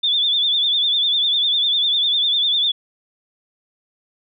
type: tone with vibrato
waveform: sine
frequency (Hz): 3520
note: A7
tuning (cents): 0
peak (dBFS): -15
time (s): 0.03-2.72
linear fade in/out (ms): 10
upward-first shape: triangle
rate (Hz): 10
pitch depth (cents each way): 87
effects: none